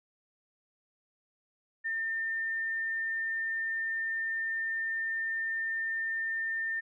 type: tone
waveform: sine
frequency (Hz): 1805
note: A6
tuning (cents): +44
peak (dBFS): -30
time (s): 1.84-6.81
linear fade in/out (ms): 20
effects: none